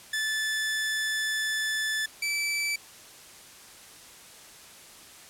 sawtooth tone pair in turn, 1746 / 2316 Hz, A6 / D7, -14 / -25 cents, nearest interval perfect fourth, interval 489 cents, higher second, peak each -23 dBFS, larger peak neither, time 0.13-2.06 / 2.22-2.76 s, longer first, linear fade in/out 5 ms, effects white hiss -49 dBFS RMS until 5.29 s + low-pass 11000 Hz 12 dB/octave

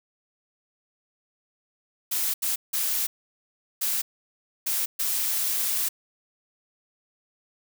blue noise bursts at uneven times, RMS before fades -26 dBFS, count 6, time 2.11-2.34 / 2.42-2.56 / 2.73-3.07 / 3.81-4.02 / 4.66-4.86 / 4.99-5.89 s, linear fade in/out 10 ms, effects none

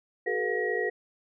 sine tone cluster, 375.5 / 430 / 480.5 / 713 / 1901 Hz, F#4 / A4 / B4 / F5 / A#6, +26 / -40 / -48 / +36 / +33 cents, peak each -33 / -31 / -32 / -38 / -31 dBFS, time 0.26-0.9 s, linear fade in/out 10 ms, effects none

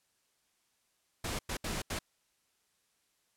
pink noise bursts at uneven times, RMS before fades -36 dBFS, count 4, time 1.24-1.39 / 1.49-1.57 / 1.64-1.82 / 1.9-1.99 s, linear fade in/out 5 ms, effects white hiss -75 dBFS RMS until 3.36 s + low-pass 11000 Hz 12 dB/octave

